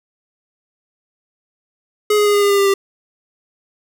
square tone with pitch steps, 420 / 416.1 / 412.3 / 408.5 / 404.8 / 401 / 397.3 / 393.7 Hz, G#4 / G#4 / G#4 / G#4 / G#4 / G4 / G4 / G4, +19 / +3 / -13 / -29 / -44 / +39 / +23 / +8 cents, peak -12 dBFS, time 2.1-2.74 s, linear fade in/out 5 ms, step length 80 ms, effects none

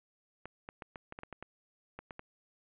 clicks, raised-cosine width 0.5 ms, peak -28 dBFS, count 12, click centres 0.456 / 0.689 / 0.822 / 0.958 / 1.124 / 1.189 / 1.234 / 1.327 / 1.426 / 1.99 / 2.108 / 2.194 s, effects resampled to 8000 Hz + 11-bit

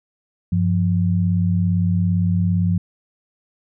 sine tone pair together, 97.1 / 174.72 Hz, G2 / F3, -16 / +1 cents, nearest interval minor seventh, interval 1017 cents, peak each -18 dBFS, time 0.52-2.78 s, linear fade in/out 5 ms, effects none

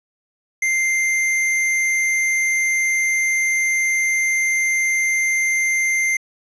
square tone, 2093 Hz, C7, in tune, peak -17 dBFS, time 0.62-6.17 s, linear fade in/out 5 ms, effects resampled to 22050 Hz + 8-bit

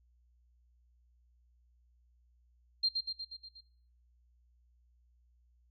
sine tone with echo, 4186 Hz, C8, in tune, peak -26 dBFS, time 2.83-2.89 s, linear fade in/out 10 ms, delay 120 ms, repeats 6, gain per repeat -4 dB, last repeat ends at 3.61 s, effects noise-tail reverb RT60 0.6 s tail -20 dB re dry + added 60 Hz sine -65 dBFS peak until 5.7 s

